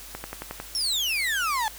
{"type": "click train", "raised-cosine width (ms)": 0.5, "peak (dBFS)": -18, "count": 6, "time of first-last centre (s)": [0.15, 0.6], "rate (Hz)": 11.1}
{"type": "exponential sweep", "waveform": "35% pulse", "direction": "down", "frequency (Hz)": [5588, 840], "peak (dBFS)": -22, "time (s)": [0.75, 1.68], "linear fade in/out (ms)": 0}
{"effects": ["added 50 Hz sine -48 dBFS peak until 1.78 s", "white hiss -43 dBFS RMS until 1.78 s"]}